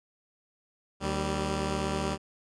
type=tone pair together; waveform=10% pulse; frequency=76 / 194.63 Hz; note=D#2 / G3; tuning=-40 / -12 cents; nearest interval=octave + major third; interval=1628 cents; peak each=-23 dBFS; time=1-2.18 s; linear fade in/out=50 ms; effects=resampled to 22050 Hz